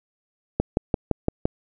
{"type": "click train", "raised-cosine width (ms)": 2, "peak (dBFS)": -6, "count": 6, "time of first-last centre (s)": [0.6, 1.455], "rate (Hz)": 5.85, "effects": []}